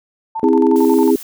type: tone with tremolo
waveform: sine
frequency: 892 Hz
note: A5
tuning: 23 cents sharp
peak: -19 dBFS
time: 0.35-1.11 s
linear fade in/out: 10 ms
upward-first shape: square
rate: 11 Hz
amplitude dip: 75%
type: chord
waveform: sine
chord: C augmented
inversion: none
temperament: just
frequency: 261.6 / 327 / 408.8 Hz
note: C4 / E4 / G#4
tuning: 0 / -14 / -27 cents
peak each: -14 dBFS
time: 0.43-1.16 s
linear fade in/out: 2 ms
type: noise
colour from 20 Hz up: blue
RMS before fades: -33 dBFS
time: 0.76-1.23 s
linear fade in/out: 2 ms
effects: none